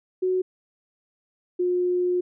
sine tone pair in turn, 370 / 358.6 Hz, F#4 / F4, 0 / +46 cents, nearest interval minor second, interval 54 cents, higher first, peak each -20 dBFS, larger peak neither, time 0.22-0.42 / 1.59-2.21 s, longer second, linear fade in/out 10 ms, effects none

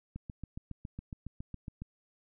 click train, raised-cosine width 5 ms, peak -28 dBFS, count 13, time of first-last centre 0.16-1.82 s, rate 7.23 Hz, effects none

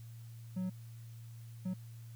triangle tone bursts at uneven times, 185 Hz, F#3, in tune, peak -32 dBFS, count 2, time 0.56-0.7 / 1.65-1.74 s, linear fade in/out 10 ms, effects added 115 Hz sine -47 dBFS peak until 2.15 s + white hiss -65 dBFS RMS until 2.15 s

